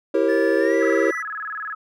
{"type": "chord", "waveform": "triangle", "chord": "E diminished seventh", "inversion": "none", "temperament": "equal with one note detuned", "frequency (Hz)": [329.6, 392, 466.2, 542.6], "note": ["E4", "G4", "Bb4", "Db5"], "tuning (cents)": [0, 0, 0, -37], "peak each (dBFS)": -20, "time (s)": [0.14, 1.11], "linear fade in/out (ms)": 5}
{"type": "tone with pitch glide", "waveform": "triangle", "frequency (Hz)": [1741, 1965.5], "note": ["A6", "B6"], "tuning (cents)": [-19, -9], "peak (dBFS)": -25, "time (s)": [0.28, 1.23], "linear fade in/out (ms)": 20, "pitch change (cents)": 210, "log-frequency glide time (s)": [0.59, 0.75]}
{"type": "tone with vibrato", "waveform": "sine", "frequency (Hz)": 1471, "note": "F#6", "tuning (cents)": -11, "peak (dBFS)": -27, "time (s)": [0.8, 1.75], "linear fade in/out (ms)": 10, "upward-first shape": "square", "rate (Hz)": 20, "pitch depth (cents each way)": 230}
{"effects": []}